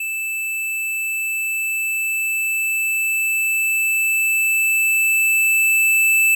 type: tone with level ramp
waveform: square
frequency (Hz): 2638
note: E7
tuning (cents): +1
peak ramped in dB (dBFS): -23 to -13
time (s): 0-6.35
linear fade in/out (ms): 5
effects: none